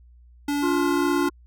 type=tone; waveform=square; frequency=287.9 Hz; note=D4; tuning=34 cents flat; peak=-23 dBFS; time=0.48-1.29 s; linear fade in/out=5 ms
type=harmonic tone; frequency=351 Hz; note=F4; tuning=9 cents sharp; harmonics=1 / 3 / 4; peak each=-23 / -29 / -33 dBFS; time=0.62-1.3 s; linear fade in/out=20 ms
effects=added 60 Hz sine -48 dBFS peak until 1.46 s